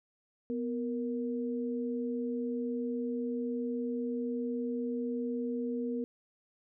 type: tone pair together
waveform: sine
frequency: 246.9 / 468.1 Hz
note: B3 / A#4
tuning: 0 / +7 cents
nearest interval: major seventh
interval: 1107 cents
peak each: -33 / -36 dBFS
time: 0.5-6.04 s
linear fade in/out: 0 ms
effects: none